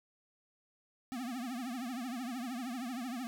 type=tone with vibrato; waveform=square; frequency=247.8 Hz; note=B3; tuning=6 cents sharp; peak=-38 dBFS; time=1.12-3.27 s; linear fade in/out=0 ms; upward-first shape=triangle; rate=13 Hz; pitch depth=170 cents each way; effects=none